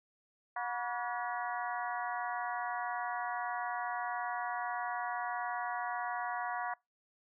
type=harmonic tone with a mistuned harmonic; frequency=241.6 Hz; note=B3; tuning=38 cents flat; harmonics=3 / 4 / 5 / 6 / 7 / 8; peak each=-38 / -40 / -42 / -44 / -45 / -46 dBFS; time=0.56-6.74 s; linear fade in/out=5 ms; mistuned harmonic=5; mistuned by=-100 cents; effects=noise-tail reverb RT60 0.2 s tail -25 dB re dry